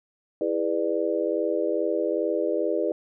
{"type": "chord", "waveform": "sine", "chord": "E dominant seventh", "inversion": "none", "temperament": "just", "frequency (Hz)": [329.6, 412, 494.4, 593.3], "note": ["E4", "G#4", "B4", "D5"], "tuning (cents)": [0, -14, 2, 18], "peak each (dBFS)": -28, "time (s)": [0.41, 2.92], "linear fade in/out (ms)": 2, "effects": []}